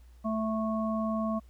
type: harmonic tone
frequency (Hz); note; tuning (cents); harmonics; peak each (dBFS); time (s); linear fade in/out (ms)
220; A3; 0; 1 / 3 / 5; -29 / -34 / -36; 0.24-1.4; 20
effects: added 60 Hz sine -51 dBFS peak until 1.49 s + pink hiss -68 dBFS RMS until 1.49 s